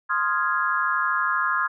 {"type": "chord", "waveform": "sine", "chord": "F minor seventh", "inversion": "second", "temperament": "equal", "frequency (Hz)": [1046.5, 1244.5, 1396.9, 1661.2], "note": ["C6", "Eb6", "F6", "Ab6"], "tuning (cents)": [0, 0, 0, 0], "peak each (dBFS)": -26, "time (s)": [0.09, 1.68], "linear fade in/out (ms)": 20, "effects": []}